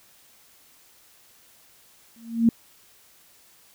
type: tone with exponential growth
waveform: sine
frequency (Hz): 230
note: A#3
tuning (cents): -23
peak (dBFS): -11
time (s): 2.16-2.49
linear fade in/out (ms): 2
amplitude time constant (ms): 70
effects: white hiss -56 dBFS RMS until 3.74 s